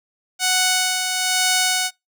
5% pulse tone with tremolo, 740 Hz, F#5, in tune, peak -4 dBFS, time 0.39-1.91 s, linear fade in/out 50 ms, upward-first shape sine, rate 1.1 Hz, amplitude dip 45%, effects noise-tail reverb RT60 0.2 s tail -26 dB re dry

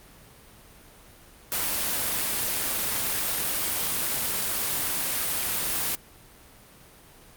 white noise, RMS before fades -27 dBFS, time 1.52-5.95 s, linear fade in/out 0 ms, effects pink hiss -51 dBFS RMS until 7.36 s + Opus 32 kbps

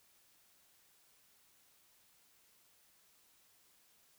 silence, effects white hiss -69 dBFS RMS until 4.18 s

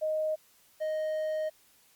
sine / triangle tone pair in turn, 622.3 / 622.3 Hz, D#5 / D#5, 0 / 0 cents, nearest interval unison, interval 0 cents, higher neither, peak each -27 dBFS, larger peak neither, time 0.01-0.36 / 0.8-1.5 s, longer second, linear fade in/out 20 ms, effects white hiss -63 dBFS RMS until 1.95 s + Opus 48 kbps

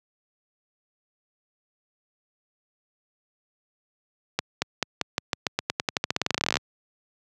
accelerating click train, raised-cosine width 0.2 ms, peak -5 dBFS, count 29, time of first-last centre 4.39-6.57 s, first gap 230 ms, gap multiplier 0.9, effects high-pass 100 Hz 12 dB/octave

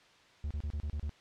triangle tone bursts, 73.7 Hz, D2, 7 cents sharp, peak -31 dBFS, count 7, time 0.44-1.094 s, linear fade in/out 0 ms, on 66 ms, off 32 ms, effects white hiss -61 dBFS RMS until 1.2 s + low-pass 4000 Hz 12 dB/octave

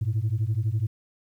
sine beating tone pair, 103.3 / 115.3 Hz, G#2 / A#2, -9 / -19 cents, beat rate 12 Hz, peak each -24 dBFS, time 0.01-0.87 s, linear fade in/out 10 ms, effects tanh soft clip ceiling -19 dBFS + 10-bit

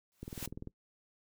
white noise with exponential growth, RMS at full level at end -39 dBFS, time 0.12-0.46 s, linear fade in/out 0 ms, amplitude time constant 72 ms
click train, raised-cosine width 3 ms, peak -29 dBFS, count 10, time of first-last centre 0.23-0.673 s, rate 20.3 Hz
effects noise-tail reverb RT60 0.1 s tail -21 dB re dry

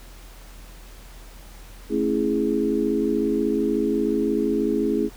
sine chord, A major seventh, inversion none, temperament equal with one note detuned, 220 / 273.2 / 329.6 / 415.3 Hz, A3 / C#4 / E4 / G#4, 0 / -25 / 0 / 0 cents, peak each -26 / -25 / -25 / -24 dBFS, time 1.89-5.1 s, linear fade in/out 50 ms, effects added 41 Hz sine -41 dBFS peak until 5.16 s + pink hiss -48 dBFS RMS until 5.16 s

